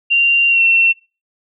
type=tone with pitch glide; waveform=sine; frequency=2772 to 2710 Hz; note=F7 to E7; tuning=-14 to +47 cents; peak=-9 dBFS; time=0.1-0.93 s; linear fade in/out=20 ms; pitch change=-39 cents; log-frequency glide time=0.49-0.61 s; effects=noise-tail reverb RT60 0.3 s tail -20 dB re dry